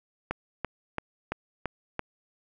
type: click train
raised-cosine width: 0.5 ms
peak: -14 dBFS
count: 6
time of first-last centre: 0.31-1.994 s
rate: 2.97 Hz
effects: none